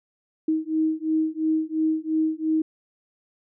sine beating tone pair, 314.3 / 317.2 Hz, D#4 / D#4, +18 / +33 cents, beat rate 2.9 Hz, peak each -24 dBFS, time 0.48-2.62 s, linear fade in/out 5 ms, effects none

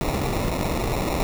pink noise with sample-and-hold, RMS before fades -24 dBFS, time 0.01-1.23 s, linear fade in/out 0 ms, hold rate 1575 Hz, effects none

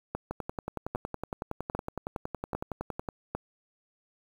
two click trains, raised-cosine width 1 ms, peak -17 / -19 dBFS, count 5 / 31, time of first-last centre 0.15-3.35 / 0.31-3.088 s, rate 1.25 / 10.8 Hz, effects 8-bit

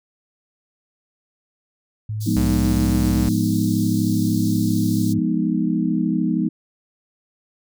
sine tone, 107.4 Hz, A2, 41 cents flat, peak -23 dBFS, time 2.09-5.19 s, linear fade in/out 5 ms
pink high-pass noise, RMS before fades -36 dBFS, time 2.2-5.14 s, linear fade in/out 20 ms, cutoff 3900 Hz, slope 48 dB/octave
sine chord, F half-diminished seventh, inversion none, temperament equal, 174.61 / 207.7 / 246.9 / 311.1 Hz, F3 / Ab3 / Cb4 / Eb4, 0 / 0 / 0 / 0 cents, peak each -23 dBFS, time 2.26-6.49 s, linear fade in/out 10 ms
square tone with pitch glide, 63.5 to 63.9 Hz, B1 to C2, +49 to -40 cents, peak -22 dBFS, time 2.36-3.29 s, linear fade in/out 5 ms, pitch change +11 cents, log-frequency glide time 2.66-2.94 s
effects none

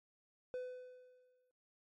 triangle tone with exponential decay, 503 Hz, B4, 32 cents sharp, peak -36 dBFS, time 0.54-1.51 s, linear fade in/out 0 ms, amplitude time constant 210 ms, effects MP3 48 kbps

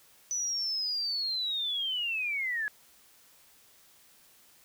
sine linear sweep, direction down, 6000 to 1661.2 Hz, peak -29 dBFS, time 0.31-2.68 s, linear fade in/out 0 ms, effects white hiss -60 dBFS RMS until 4.64 s

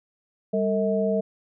sine tone cluster, 198.3 / 452 / 640 Hz, G3 / A4 / D#5, +20 / +47 / +49 cents, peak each -25 dBFS, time 0.53-1.21 s, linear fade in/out 10 ms, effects none

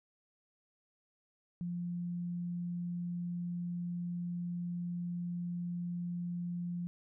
sine tone, 174.61 Hz, F3, in tune, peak -35 dBFS, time 1.61-6.87 s, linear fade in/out 0 ms, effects none

